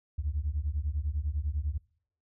sine beating tone pair, 69.3 / 79.3 Hz, C#2 / D#2, 0 / +33 cents, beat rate 10 Hz, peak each -31 dBFS, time 0.18-1.78 s, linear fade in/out 10 ms, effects noise-tail reverb RT60 0.6 s tail -24 dB re dry + tanh soft clip ceiling -22 dBFS

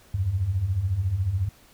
sine beating tone pair, 83.7 / 97.7 Hz, E2 / G2, +27 / -5 cents, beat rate 14 Hz, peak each -29 / -23 dBFS, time 0.14-1.49 s, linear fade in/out 5 ms, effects pink hiss -55 dBFS RMS until 1.73 s

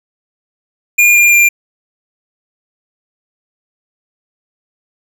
square tone with pitch steps, 2420 / 2403 / 2387 Hz, D#7 / D7 / D7, -49 / +39 / +28 cents, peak -6 dBFS, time 0.98-1.49 s, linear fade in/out 10 ms, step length 170 ms, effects none

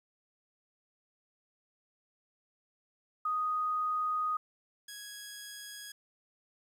sine / 10% pulse tone pair in turn, 1244.5 / 1661.2 Hz, D#6 / G#6, 0 / 0 cents, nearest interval perfect fourth, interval 500 cents, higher second, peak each -29 / -35 dBFS, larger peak first, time 3.25-4.37 / 4.88-5.92 s, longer first, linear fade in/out 5 ms, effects 11-bit

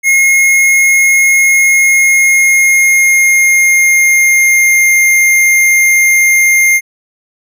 square tone with pitch glide, 2154 to 2116 Hz, C7 to C7, +50 to +19 cents, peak -6 dBFS, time 0.03-6.81 s, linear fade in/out 50 ms, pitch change -31 cents, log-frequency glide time 1.38-4.95 s, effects none

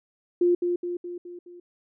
sine tone with echo, 351.5 Hz, F4, 11 cents sharp, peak -17 dBFS, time 0.41-0.55 s, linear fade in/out 5 ms, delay 210 ms, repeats 5, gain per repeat -5 dB, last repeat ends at 1.6 s, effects none

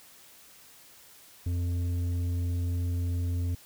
sine tone with tanh clipping, 87.7 Hz, F2, 8 cents sharp, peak -28 dBFS, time 1.46-3.55 s, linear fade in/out 5 ms, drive 8 dB, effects white hiss -54 dBFS RMS until 3.65 s

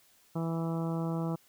harmonic tone, 164.81 Hz, E3, in tune, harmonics 1 / 2 / 3 / 4 / 5 / 6 / 7 / 8, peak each -31 / -37 / -41 / -43 / -45 / -47 / -48 / -49 dBFS, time 0.35-1.36 s, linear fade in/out 10 ms, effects white hiss -64 dBFS RMS until 1.48 s

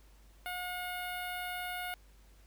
10% pulse tone with notch filter, 721 Hz, F#5, 45 cents flat, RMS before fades -39 dBFS, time 0.46-1.94 s, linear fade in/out 0 ms, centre 5700 Hz, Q 0.5, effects added 50 Hz sine -57 dBFS peak until 2.46 s + pink hiss -66 dBFS RMS until 2.46 s

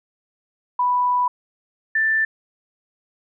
sine tone pair in turn, 987.8 / 1770.3 Hz, B5 / A6, 0 / +10 cents, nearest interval minor seventh, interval 1010 cents, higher second, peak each -16 dBFS, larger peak neither, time 0.79-1.28 / 1.95-2.25 s, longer first, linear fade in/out 5 ms, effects none

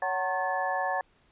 sine tone cluster, 558 / 747 / 911 / 1085 / 1730 Hz, C#5 / F#5 / A#5 / C#6 / A6, +11 / +16 / -40 / -37 / -30 cents, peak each -34 / -30 / -34 / -36 / -33 dBFS, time 0.02-1.01 s, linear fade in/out 2 ms, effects pink hiss -65 dBFS RMS until 1.31 s + resampled to 8000 Hz

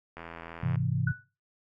click train, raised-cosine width 0.5 ms, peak -26 dBFS, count 50, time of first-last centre 0.17-0.758 s, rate 83.4 Hz
sine chord, Ab augmented, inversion none, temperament equal, 103.83 / 130.81 / 164.81 Hz, Ab2 / C3 / E3, 0 / 0 / 0 cents, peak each -32 / -28 / -32 dBFS, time 0.63-1.12 s, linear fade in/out 5 ms
sine tone with exponential decay, 1480 Hz, F#6, in tune, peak -27 dBFS, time 1.07-1.24 s, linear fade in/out 5 ms, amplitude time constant 36 ms
effects noise-tail reverb RT60 0.3 s tail -18 dB re dry

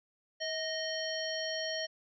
harmonic tone with a mistuned harmonic, 620 Hz, D#5, 6 cents flat, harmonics 1 / 3 / 5 / 7 / 9, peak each -37 / -40 / -41 / -42 / -41 dBFS, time 0.4-1.87 s, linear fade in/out 20 ms, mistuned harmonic 1, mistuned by +49 cents, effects none

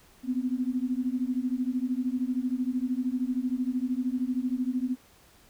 sine beating tone pair, 246.9 / 259.9 Hz, B3 / C4, 0 / -11 cents, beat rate 13 Hz, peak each -29 / -29 dBFS, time 0.23-4.97 s, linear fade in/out 50 ms, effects pink hiss -58 dBFS RMS until 5.49 s

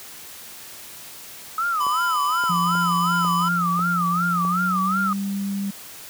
sine tone with vibrato, 1268 Hz, D#6, 32 cents sharp, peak -20 dBFS, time 1.58-5.13 s, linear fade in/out 2 ms, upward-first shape sine, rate 2.7 Hz, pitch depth 180 cents each way
square tone, 1004 Hz, B5, 28 cents sharp, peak -25 dBFS, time 1.8-3.49 s, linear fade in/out 10 ms
clicks, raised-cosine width 1 ms, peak -21 dBFS, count 6, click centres 1.867 / 2.438 / 2.753 / 3.248 / 3.793 / 4.45 s
sine tone with pitch glide, 174.6 to 198.26 Hz, F3 to G3, 0 to +20 cents, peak -23 dBFS, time 2.49-5.71 s, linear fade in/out 10 ms, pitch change +220 cents, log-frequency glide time 4.37-5.17 s
effects white hiss -40 dBFS RMS until 6.09 s + high-pass 60 Hz 12 dB/octave

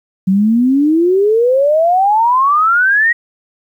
sine exponential sweep, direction up, 184.5 to 1919 Hz, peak -8 dBFS, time 0.27-3.13 s, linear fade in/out 10 ms, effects 8-bit

